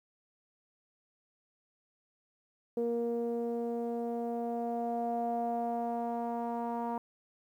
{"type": "tone with low-pass filter sweep", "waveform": "sawtooth", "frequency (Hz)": 235, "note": "A#3", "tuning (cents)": 14, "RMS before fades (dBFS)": -34, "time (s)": [2.77, 6.98], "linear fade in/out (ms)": 2, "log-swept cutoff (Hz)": [500, 890], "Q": 5.8, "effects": ["11-bit"]}